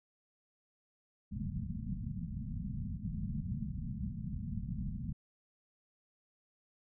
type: low-pass noise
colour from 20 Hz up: white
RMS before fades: -39 dBFS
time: 1.31-5.13 s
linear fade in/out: 10 ms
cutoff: 230 Hz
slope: 96 dB/octave
effects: none